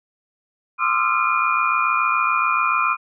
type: tone cluster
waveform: sine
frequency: 1040 / 1195 / 1309 / 1376 / 2426 Hz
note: C6 / D6 / E6 / F6 / D#7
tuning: -11 / +30 / -13 / -26 / -44 cents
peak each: -23 dBFS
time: 0.78-2.97 s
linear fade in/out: 50 ms
effects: none